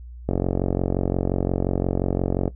click train, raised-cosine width 2 ms, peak -8 dBFS, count 101, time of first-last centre 0.29-2.478 s, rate 45.7 Hz, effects noise-tail reverb RT60 0.1 s tail -17 dB re dry + added 60 Hz sine -36 dBFS peak until 2.55 s

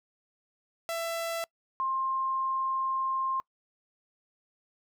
sawtooth / sine tone pair in turn, 667 / 1058.8 Hz, E5 / C6, +20 / +20 cents, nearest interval minor sixth, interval 800 cents, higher second, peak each -27 dBFS, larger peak neither, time 0.89-1.44 / 1.8-3.4 s, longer second, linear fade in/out 0 ms, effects noise-tail reverb RT60 0.1 s tail -25 dB re dry

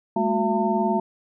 sine tone cluster, 206.8 / 226.8 / 365.6 / 677 / 902 Hz, G#3 / A#3 / F#4 / E5 / A5, -7 / -47 / -21 / +46 / +43 cents, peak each -25 / -27 / -26 / -26 / -25 dBFS, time 0.16-1 s, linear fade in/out 5 ms, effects none

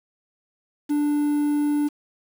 triangle tone with quantisation, 293.7 Hz, D4, in tune, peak -17 dBFS, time 0.89-1.89 s, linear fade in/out 20 ms, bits 7, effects none

